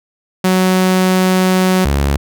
sawtooth tone pair in turn, 185.7 / 70.16 Hz, F#3 / C#2, +7 / +21 cents, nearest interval octave + perfect fourth, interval 1686 cents, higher first, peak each -6 / -8 dBFS, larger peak first, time 0.44-1.85 / 1.85-2.17 s, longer first, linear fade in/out 5 ms, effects none

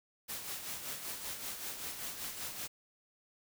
white noise with tremolo, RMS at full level -40 dBFS, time 0.28-2.68 s, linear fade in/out 20 ms, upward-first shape sine, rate 5.2 Hz, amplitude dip 50%, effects none

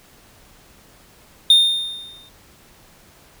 triangle tone with exponential decay, 3644 Hz, A#7, 40 cents flat, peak -5 dBFS, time 1.5-2.29 s, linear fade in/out 2 ms, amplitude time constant 170 ms, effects pink hiss -50 dBFS RMS until 3.4 s

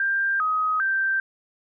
sine tone with pitch steps, 1588 / 1260 / 1567 Hz, G6 / D#6 / G6, +22 / +21 / -1 cents, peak -20 dBFS, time 0-1.2 s, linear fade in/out 2 ms, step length 400 ms, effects none

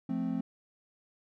triangle chord, F major, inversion none, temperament equal, 174.61 / 220 / 261.6 Hz, F3 / A3 / C4, 0 / 0 / 0 cents, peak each -34 / -33 / -31 dBFS, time 0.09-0.41 s, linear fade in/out 5 ms, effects none

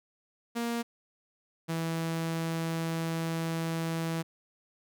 sawtooth tone pair in turn, 234.6 / 164.12 Hz, A#3 / E3, +11 / -7 cents, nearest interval tritone, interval 618 cents, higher first, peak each -26 dBFS, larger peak neither, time 0.55-0.83 / 1.68-4.23 s, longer second, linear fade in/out 20 ms, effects none

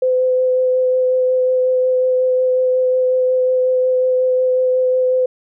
sine tone with vibrato, 510 Hz, C5, 44 cents flat, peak -12 dBFS, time 0.02-5.26 s, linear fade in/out 5 ms, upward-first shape sine, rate 5.5 Hz, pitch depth 10 cents each way, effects none

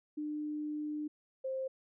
sine tone pair in turn, 300.4 / 527.2 Hz, D4 / C5, +39 / +13 cents, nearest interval minor seventh, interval 974 cents, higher second, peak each -35 / -34 dBFS, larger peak second, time 0.17-1.08 / 1.44-1.68 s, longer first, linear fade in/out 10 ms, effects none

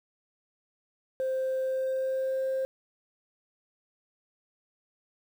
sine tone with pitch glide, 523.3 to 528.5 Hz, C5 to C5, 0 to +17 cents, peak -25 dBFS, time 1.2-2.65 s, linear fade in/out 0 ms, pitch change +17 cents, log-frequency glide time 1.63-2.45 s, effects tanh soft clip ceiling -24 dBFS + 9-bit

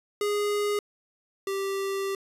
square tone pair in turn, 412.7 / 391.3 Hz, G#4 / G4, -11 / -3 cents, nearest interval minor second, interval 92 cents, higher first, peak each -25 / -28 dBFS, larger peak first, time 0.21-0.79 / 1.47-2.15 s, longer second, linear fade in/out 2 ms, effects resampled to 32000 Hz

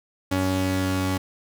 sawtooth tone pair together, 93.71 / 280.8 Hz, F#2 / C#4, +23 / +22 cents, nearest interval octave + perfect fifth, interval 1899 cents, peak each -21 dBFS, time 0.31-1.18 s, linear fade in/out 10 ms, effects none

